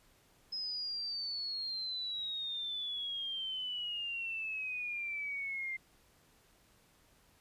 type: exponential sweep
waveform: sine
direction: down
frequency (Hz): 5130 to 2093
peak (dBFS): -36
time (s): 0.52-5.77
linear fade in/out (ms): 10
effects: pink hiss -67 dBFS RMS until 7.4 s + resampled to 32000 Hz